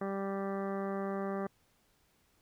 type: harmonic tone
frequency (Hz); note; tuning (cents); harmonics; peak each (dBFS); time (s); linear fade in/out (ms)
196; G3; 0; 1 / 2 / 3 / 4 / 5 / 6 / 7 / 8 / 9 / 10; -37 / -38 / -41 / -44 / -54 / -44 / -55 / -53 / -55 / -56; 0.01-1.47; 5
effects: pink hiss -71 dBFS RMS until 2.41 s